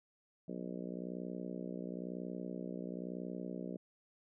harmonic tone, 61 Hz, B1, 21 cents flat, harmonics 3 / 4 / 5 / 6 / 7 / 8 / 9 / 10, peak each -44 / -46 / -48 / -50 / -51 / -52 / -53 / -54 dBFS, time 0.48-3.77 s, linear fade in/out 5 ms, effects none

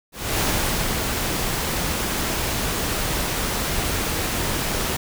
pink noise with ADSR envelope, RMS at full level -21 dBFS, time 0.12-4.97 s, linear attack 270 ms, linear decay 510 ms, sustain -3 dB, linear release 8 ms, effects none

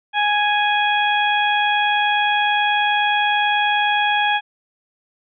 harmonic tone, 830.6 Hz, G#5, in tune, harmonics 1 / 2 / 3 / 4, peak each -18 / -21 / -23 / -24 dBFS, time 0.13-4.41 s, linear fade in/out 50 ms, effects none

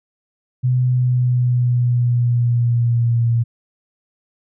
sine tone with pitch glide, 126.1 to 116.98 Hz, B2 to A#2, +36 to +7 cents, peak -13 dBFS, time 0.63-3.44 s, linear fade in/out 20 ms, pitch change -129 cents, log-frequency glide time 0.81-3.28 s, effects none

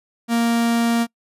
45% pulse tone, 233.1 Hz, A#3, in tune, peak -16 dBFS, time 0.28-1.07 s, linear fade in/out 50 ms, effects noise-tail reverb RT60 0.1 s tail -26 dB re dry + resampled to 32000 Hz

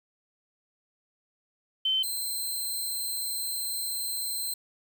sine / 5% pulse tone pair in turn, 3080 / 4111 Hz, G7 / C8, -31 / -31 cents, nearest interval perfect fourth, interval 500 cents, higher second, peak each -23 / -23 dBFS, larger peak neither, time 1.85-2.03 / 2.03-4.54 s, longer second, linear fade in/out 5 ms, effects 9-bit

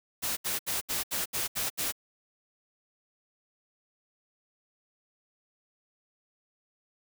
white noise bursts, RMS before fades -31 dBFS, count 8, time 0.22-1.924 s, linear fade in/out 20 ms, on 150 ms, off 72 ms, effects none

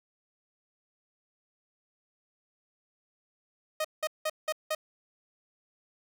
sawtooth tone bursts, 622 Hz, D#5, 1 cent flat, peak -24 dBFS, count 5, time 3.8-4.75 s, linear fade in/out 5 ms, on 46 ms, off 180 ms, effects none

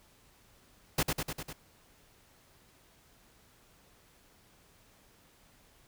pink noise with echo, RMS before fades -28 dBFS, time 0.98-1.03 s, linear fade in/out 5 ms, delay 100 ms, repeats 5, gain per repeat -3 dB, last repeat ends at 1.53 s, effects pink hiss -63 dBFS RMS until 5.87 s

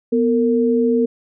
sine tone pair together, 245.1 / 457.1 Hz, B3 / A#4, -13 / -34 cents, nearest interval major seventh, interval 1079 cents, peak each -16 dBFS, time 0.12-1.06 s, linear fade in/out 10 ms, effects none

